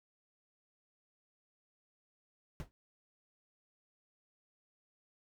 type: noise with exponential decay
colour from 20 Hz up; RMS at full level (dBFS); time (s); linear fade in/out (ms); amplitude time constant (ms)
brown; -37; 2.6-2.71; 0; 22
effects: none